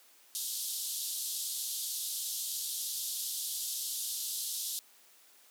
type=band-pass noise; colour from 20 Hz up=white; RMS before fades=-37 dBFS; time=0.35-4.79 s; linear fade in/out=0 ms; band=3300 to 14000 Hz; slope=48 dB/octave; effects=white hiss -61 dBFS RMS until 5.5 s + high-pass 300 Hz 12 dB/octave